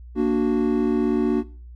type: chord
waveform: triangle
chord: Bb augmented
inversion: none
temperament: equal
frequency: 233.1 / 293.7 / 370 Hz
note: Bb3 / D4 / F#4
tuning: 0 / 0 / 0 cents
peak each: -20 dBFS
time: 0.15-1.44 s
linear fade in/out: 50 ms
effects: noise-tail reverb RT60 0.4 s tail -19 dB re dry + added 60 Hz sine -38 dBFS peak until 1.75 s